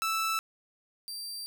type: tone pair in turn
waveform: sawtooth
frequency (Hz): 1318.5 / 4699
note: E6 / D8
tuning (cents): 0 / 0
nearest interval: octave + minor seventh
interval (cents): 2200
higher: second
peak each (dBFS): -24 / -34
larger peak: first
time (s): 0.02-0.39 / 1.08-1.46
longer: second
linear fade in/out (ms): 0
effects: none